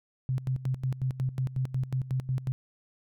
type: tone with tremolo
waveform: sine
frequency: 130 Hz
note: C3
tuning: 11 cents flat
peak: -25 dBFS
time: 0.29-2.52 s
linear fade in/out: 0 ms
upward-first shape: square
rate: 5.5 Hz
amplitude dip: 80%
effects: none